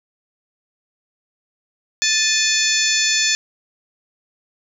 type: harmonic tone with a mistuned harmonic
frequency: 878 Hz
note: A5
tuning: 4 cents flat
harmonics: 2 / 3 / 4 / 5 / 6 / 7 / 8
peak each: -23 / -23 / -23 / -23 / -23 / -23 / -23 dBFS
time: 2.02-3.35 s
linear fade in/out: 0 ms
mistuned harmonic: 3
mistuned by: -100 cents
effects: 8-bit